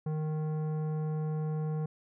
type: tone with tanh clipping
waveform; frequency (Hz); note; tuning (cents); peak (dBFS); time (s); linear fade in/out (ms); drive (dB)
sine; 154.7; D#3; -10; -32; 0.06-1.86; 5; 13
effects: none